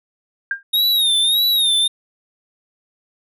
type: tone with exponential decay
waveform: sine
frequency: 1600 Hz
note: G6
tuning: 35 cents sharp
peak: -14 dBFS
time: 0.51-0.63 s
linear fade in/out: 2 ms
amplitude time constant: 26 ms
type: tone with vibrato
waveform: square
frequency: 3729 Hz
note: A#7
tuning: in tune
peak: -14 dBFS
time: 0.73-1.88 s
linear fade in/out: 10 ms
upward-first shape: sine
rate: 1.7 Hz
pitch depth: 97 cents each way
effects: none